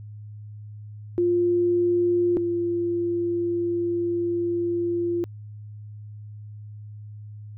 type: tone pair in turn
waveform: sine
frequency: 350 / 345 Hz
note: F4 / F4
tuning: +4 / -21 cents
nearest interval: unison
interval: 25 cents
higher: first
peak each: -18 / -22 dBFS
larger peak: first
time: 1.18-2.37 / 2.37-5.24 s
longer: second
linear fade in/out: 0 ms
effects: added 105 Hz sine -37 dBFS peak until 7.57 s